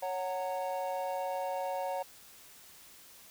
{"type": "chord", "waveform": "triangle", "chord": "F# major", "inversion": "second", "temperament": "equal with one note detuned", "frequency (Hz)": [554.4, 740, 921.1], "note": ["C#5", "F#5", "A#5"], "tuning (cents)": [0, 0, -21], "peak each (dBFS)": [-34, -35, -37], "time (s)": [0.02, 2.03], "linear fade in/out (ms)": 10, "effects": ["white hiss -55 dBFS RMS until 3.3 s"]}